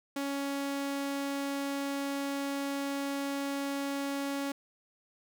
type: tone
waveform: sawtooth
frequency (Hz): 278.9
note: C#4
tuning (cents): +11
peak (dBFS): -28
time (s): 0.16-4.52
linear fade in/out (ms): 5
effects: none